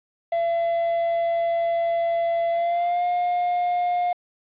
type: tone with pitch glide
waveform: triangle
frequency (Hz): 676 to 710.4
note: E5 to F5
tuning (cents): +43 to +29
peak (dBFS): -18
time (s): 0.32-4.13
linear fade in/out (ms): 5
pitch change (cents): +86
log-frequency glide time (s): 2.51-3.05
effects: resampled to 8000 Hz + 8-bit